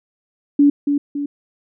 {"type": "tone with echo", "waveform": "sine", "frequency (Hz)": 286.7, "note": "D4", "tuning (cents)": -42, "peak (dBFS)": -8, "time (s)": [0.59, 0.7], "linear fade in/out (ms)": 5, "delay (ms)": 280, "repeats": 2, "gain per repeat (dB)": -6, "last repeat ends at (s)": 1.26, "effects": []}